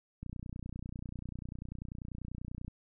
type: click train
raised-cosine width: 5 ms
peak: -29 dBFS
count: 75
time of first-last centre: 0.23-2.68 s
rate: 30.2 Hz
effects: none